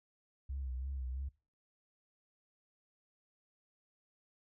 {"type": "tone with vibrato", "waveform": "sine", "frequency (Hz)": 65.7, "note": "C2", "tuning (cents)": 8, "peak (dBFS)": -36, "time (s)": [0.49, 1.29], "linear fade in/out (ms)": 10, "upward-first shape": "sine", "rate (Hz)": 3, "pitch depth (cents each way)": 77, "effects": ["noise-tail reverb RT60 0.4 s tail -24 dB re dry", "tanh soft clip ceiling -33 dBFS"]}